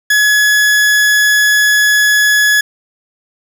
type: tone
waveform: 40% pulse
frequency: 1693 Hz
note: G#6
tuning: 33 cents sharp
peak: -7 dBFS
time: 0.1-2.61 s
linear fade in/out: 5 ms
effects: none